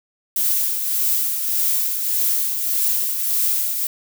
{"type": "noise with tremolo", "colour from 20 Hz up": "violet", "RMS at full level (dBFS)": -18, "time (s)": [0.36, 3.87], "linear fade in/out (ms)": 2, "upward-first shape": "triangle", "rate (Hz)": 1.7, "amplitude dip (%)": 50, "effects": []}